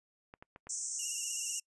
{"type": "clicks", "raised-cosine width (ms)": 0.5, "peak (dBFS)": -34, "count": 4, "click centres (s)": [0.339, 0.425, 0.561, 0.67]}
{"type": "band-pass noise", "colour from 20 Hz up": "white", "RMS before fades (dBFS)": -39, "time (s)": [0.69, 1.6], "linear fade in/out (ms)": 10, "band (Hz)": [5700, 8500], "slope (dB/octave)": 96}
{"type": "tone with vibrato", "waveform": "5% pulse", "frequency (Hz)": 2807, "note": "F7", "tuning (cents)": 8, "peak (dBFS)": -31, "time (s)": [0.99, 1.6], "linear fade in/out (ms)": 5, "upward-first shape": "sine", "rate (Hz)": 16, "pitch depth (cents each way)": 49}
{"effects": ["noise-tail reverb RT60 0.1 s tail -26 dB re dry", "resampled to 24000 Hz"]}